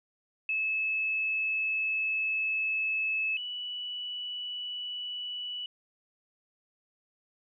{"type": "tone pair in turn", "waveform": "sine", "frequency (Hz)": [2600, 2955], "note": ["E7", "F#7"], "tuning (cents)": [-24, -3], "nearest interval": "major second", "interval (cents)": 221, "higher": "second", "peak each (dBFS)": [-27, -34], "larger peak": "first", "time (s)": [[0.49, 3.37], [3.37, 5.66]], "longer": "first", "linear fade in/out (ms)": 2, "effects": []}